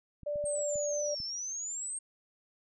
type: clicks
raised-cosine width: 5 ms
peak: -36 dBFS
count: 5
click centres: 0.233 / 0.358 / 0.441 / 0.757 / 1.202 s
type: tone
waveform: sine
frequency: 587.3 Hz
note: D5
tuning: in tune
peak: -31 dBFS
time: 0.26-1.15 s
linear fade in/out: 10 ms
type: exponential two-way sweep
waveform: sine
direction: down then up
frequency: 8570 to 5274 to 8570 Hz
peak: -35 dBFS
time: 0.45-1.99 s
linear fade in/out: 10 ms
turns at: 1.23 s
effects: none